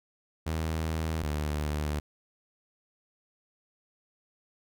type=tone pair in turn; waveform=sawtooth; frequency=80 / 74.79 Hz; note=D#2 / D2; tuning=+49 / +32 cents; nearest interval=minor second; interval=117 cents; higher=first; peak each=-25 dBFS; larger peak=neither; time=0.46-1.23 / 1.23-2 s; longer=neither; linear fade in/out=10 ms; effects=none